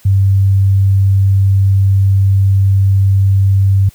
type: tone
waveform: sine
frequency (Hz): 97.5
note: G2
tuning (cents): -9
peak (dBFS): -6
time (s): 0.05-3.89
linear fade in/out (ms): 5
effects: white hiss -46 dBFS RMS until 3.94 s + high-pass 60 Hz 12 dB/octave